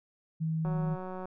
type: tone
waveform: sine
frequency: 160 Hz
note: D#3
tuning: 49 cents sharp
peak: -28 dBFS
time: 0.4-0.96 s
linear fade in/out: 20 ms
type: click train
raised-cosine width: 1 ms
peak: -27 dBFS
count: 113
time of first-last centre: 0.65-1.255 s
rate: 185 Hz
effects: none